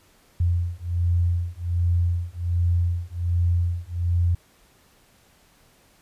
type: beating tone pair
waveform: sine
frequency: 86.2 / 87.5 Hz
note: F2 / F2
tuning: -22 / +4 cents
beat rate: 1.3 Hz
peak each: -23 dBFS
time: 0.4-4.35 s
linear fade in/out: 5 ms
effects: pink hiss -58 dBFS RMS until 6.01 s + resampled to 32000 Hz